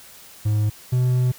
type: tone pair in turn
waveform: triangle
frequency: 106.2 / 125.78 Hz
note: G#2 / B2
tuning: +39 / +32 cents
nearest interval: minor third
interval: 293 cents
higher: second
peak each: -15 / -14 dBFS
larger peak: second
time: 0.45-0.7 / 0.92-1.32 s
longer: second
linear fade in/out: 10 ms
effects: white hiss -45 dBFS RMS until 1.38 s